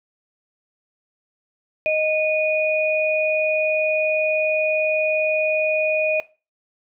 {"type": "tone pair together", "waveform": "sine", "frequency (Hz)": [622.3, 2465], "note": ["D#5", "D#7"], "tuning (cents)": [0, -17], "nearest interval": "2 octaves", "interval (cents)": 2383, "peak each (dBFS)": [-19, -20], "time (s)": [1.86, 6.2], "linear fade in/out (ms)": 0, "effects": ["noise-tail reverb RT60 0.3 s tail -19 dB re dry"]}